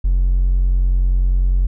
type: tone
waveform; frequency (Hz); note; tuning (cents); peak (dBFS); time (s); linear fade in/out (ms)
triangle; 45.05; F#1; -45; -9; 0.04-1.67; 10
effects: tanh soft clip ceiling -7 dBFS